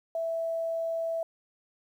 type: tone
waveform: sine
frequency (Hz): 659.3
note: E5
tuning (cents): 0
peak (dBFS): -28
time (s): 0.15-1.23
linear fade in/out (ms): 2
effects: 10-bit